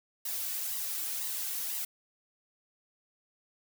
blue noise with flanger, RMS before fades -35 dBFS, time 0.25-1.85 s, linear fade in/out 5 ms, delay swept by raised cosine 1 to 2.7 ms, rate 2 Hz, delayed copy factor +0.65, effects none

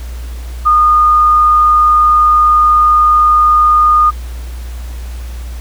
sine tone, 1224 Hz, D#6, 29 cents flat, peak -5 dBFS, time 0.65-4.11 s, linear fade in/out 20 ms, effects added 60 Hz sine -21 dBFS peak until 5.6 s + pink hiss -37 dBFS RMS until 5.6 s

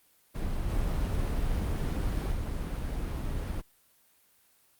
brown noise with level steps, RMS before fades -32 / -29 / -32 dBFS, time 0.34-3.62 s, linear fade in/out 20 ms, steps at 0.69 / 2.32 s, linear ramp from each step 5 ms, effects white hiss -65 dBFS RMS until 4.79 s + Opus 32 kbps

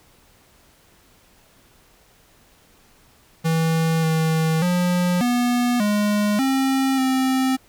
square tone with pitch steps, 162.5 / 160.3 / 178.2 / 243.6 / 207.6 / 267.2 / 261.8 Hz, E3 / E3 / F3 / B3 / G#3 / C4 / C4, -24 / -48 / +35 / -24 / 0 / +36 / +1 cents, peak -18 dBFS, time 3.44-7.57 s, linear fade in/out 20 ms, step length 590 ms, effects pink hiss -55 dBFS RMS until 7.68 s

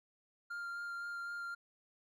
triangle tone with vibrato, 1396.9 Hz, F6, in tune, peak -38 dBFS, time 0.5-1.55 s, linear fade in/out 10 ms, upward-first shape sine, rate 3.9 Hz, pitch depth 11 cents each way, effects none

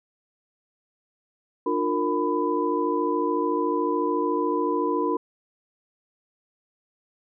sine tone cluster, 301 / 354.8 / 462.1 / 999 Hz, D4 / F4 / A#4 / B5, +43 / +27 / -15 / +20 cents, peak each -27 dBFS, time 1.66-5.17 s, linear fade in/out 5 ms, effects none

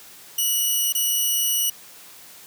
5% pulse tone with dropouts, 2933 Hz, F#7, 16 cents flat, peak -11 dBFS, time 0.38-1.7 s, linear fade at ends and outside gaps 5 ms, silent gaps 0.925-0.949 s, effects white hiss -45 dBFS RMS until 2.46 s + high-pass 100 Hz 12 dB/octave

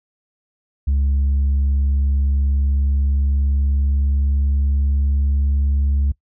sine tone with pitch glide, 69.3 to 70.11 Hz, C#2 to C#2, 0 to +20 cents, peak -12 dBFS, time 0.87-6.12 s, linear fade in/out 10 ms, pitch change +20 cents, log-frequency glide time 2.12-5.43 s, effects noise-tail reverb RT60 0.1 s tail -22 dB re dry + tanh soft clip ceiling -13 dBFS

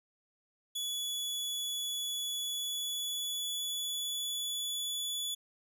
sawtooth tone with pitch glide, 3408 to 3436 Hz, G#7 to A7, +44 to -42 cents, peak -31 dBFS, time 0.75-5.35 s, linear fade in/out 10 ms, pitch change +14 cents, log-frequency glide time 2.36-5.02 s, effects none

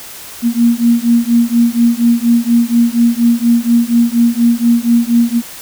sine beating tone pair, 233.1 / 237.3 Hz, A#3 / A#3, 0 / +31 cents, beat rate 4.2 Hz, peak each -11 dBFS, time 0.42-5.42 s, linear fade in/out 50 ms, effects white hiss -31 dBFS RMS until 5.61 s

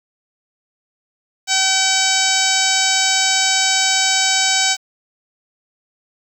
harmonic tone with a mistuned harmonic, 765 Hz, G5, 42 cents flat, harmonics 1 / 2 / 3 / 4 / 5 / 6 / 7 / 8 / 9 / 10, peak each -23 / -23 / -23 / -23 / -23 / -23 / -23 / -23 / -23 / -23 dBFS, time 1.47-4.77 s, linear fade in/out 50 ms, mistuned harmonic 10, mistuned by +18 cents, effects 7-bit

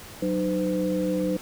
sine tone cluster, 186 / 305.7 / 508 Hz, F#3 / D#4 / B4, +9 / -30 / +49 cents, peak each -27 dBFS, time 0.22-1.37 s, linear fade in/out 5 ms, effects pink hiss -43 dBFS RMS until 1.41 s

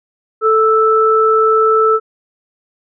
sine tone pair together, 440 / 1318.5 Hz, A4 / E6, 0 / 0 cents, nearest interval octave + perfect fifth, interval 1900 cents, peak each -11 dBFS, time 0.41-2 s, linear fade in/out 50 ms, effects none

